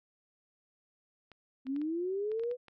clicks, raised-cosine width 0.3 ms, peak -37 dBFS, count 9, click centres 1.317 / 1.668 / 1.763 / 1.816 / 2.317 / 2.396 / 2.436 / 2.513 / 2.683 s
sine linear sweep, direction up, 254.8 to 501 Hz, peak -31 dBFS, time 1.65-2.57 s, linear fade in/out 50 ms
effects none

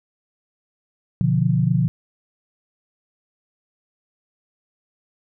sine chord, B diminished, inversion none, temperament equal with one note detuned, 123.11 / 146.83 / 174.61 Hz, B2 / D3 / F3, -5 / 0 / 0 cents, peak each -20 dBFS, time 1.21-1.88 s, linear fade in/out 0 ms, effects none

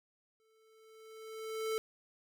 square tone with exponential growth, 440.9 Hz, A4, 4 cents sharp, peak -32 dBFS, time 0.4-1.78 s, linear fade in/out 0 ms, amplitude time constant 300 ms, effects none

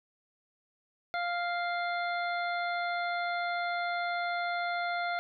harmonic tone, 698.5 Hz, F5, in tune, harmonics 1 / 2 / 3 / 5 / 6, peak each -32 / -35 / -38 / -46 / -47 dBFS, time 1.14-5.19 s, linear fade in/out 0 ms, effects none

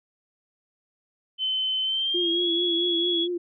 sine tone with pitch glide, 3060 to 3356 Hz, G7 to G#7, -42 to +17 cents, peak -23 dBFS, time 1.38-3.28 s, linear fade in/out 50 ms, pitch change +159 cents, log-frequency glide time 1.83-2.49 s
sine tone with vibrato, 344.8 Hz, F4, 22 cents flat, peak -25 dBFS, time 2.14-3.38 s, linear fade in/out 10 ms, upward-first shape triangle, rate 4.5 Hz, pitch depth 65 cents each way
effects none

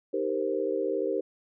sine chord, C minor seventh, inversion first, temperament equal, 311.1 / 392 / 466.2 / 523.3 Hz, Eb4 / G4 / Bb4 / C5, 0 / 0 / 0 / 0 cents, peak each -34 / -30 / -31 / -32 dBFS, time 0.13-1.21 s, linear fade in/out 10 ms, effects none

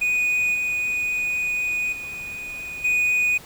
triangle tone with level steps, 2476 Hz, D#7, 9 cents flat, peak -17 / -20 / -29 / -16 dBFS, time 0.01-3.38 s, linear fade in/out 10 ms, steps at 0.54 / 1.92 / 2.84 s, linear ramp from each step 10 ms, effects pink hiss -44 dBFS RMS until 3.45 s

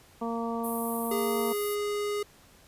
harmonic tone, 230.9 Hz, A#3, 16 cents flat, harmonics 1 / 2 / 3 / 4 / 5, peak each -32 / -35 / -37 / -38 / -39 dBFS, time 0.21-1.53 s, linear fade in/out 10 ms
pink high-pass noise, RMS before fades -37 dBFS, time 0.63-1.76 s, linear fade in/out 20 ms, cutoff 9800 Hz, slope 48 dB/octave
square tone with pitch glide, 409.2 to 413 Hz, G#4 to G#4, -26 to -10 cents, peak -29 dBFS, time 1.11-2.23 s, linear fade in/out 5 ms, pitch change +16 cents, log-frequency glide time 1.21-1.32 s
effects pink hiss -57 dBFS RMS until 2.67 s + resampled to 32000 Hz

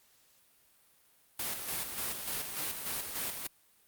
white noise with tremolo, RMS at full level -35 dBFS, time 1.39-3.47 s, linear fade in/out 5 ms, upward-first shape square, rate 3.4 Hz, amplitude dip 45%, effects white hiss -66 dBFS RMS until 3.87 s + Opus 48 kbps

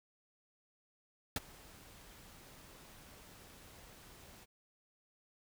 pink noise with ADSR envelope, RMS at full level -33 dBFS, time 1.36-4.46 s, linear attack 3 ms, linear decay 24 ms, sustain -24 dB, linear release 30 ms, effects none

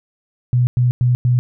sine tone bursts, 123.47 Hz, B2, in tune, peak -11 dBFS, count 4, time 0.53-1.39 s, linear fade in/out 0 ms, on 140 ms, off 100 ms, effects none

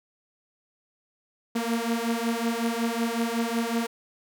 sawtooth beating tone pair, 229 / 234.4 Hz, A#3 / A#3, -31 / +10 cents, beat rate 5.4 Hz, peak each -24 dBFS, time 1.55-3.87 s, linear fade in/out 10 ms, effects none

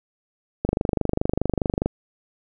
click train, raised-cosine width 2 ms, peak -7 dBFS, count 31, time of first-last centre 0.65-1.86 s, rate 24.8 Hz, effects none

